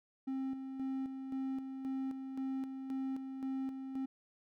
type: tone with tremolo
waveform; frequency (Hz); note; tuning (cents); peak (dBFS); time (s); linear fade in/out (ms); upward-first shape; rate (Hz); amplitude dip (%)
triangle; 265.9; C4; +28; -33; 0.27-4.06; 10; square; 1.9; 50
effects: none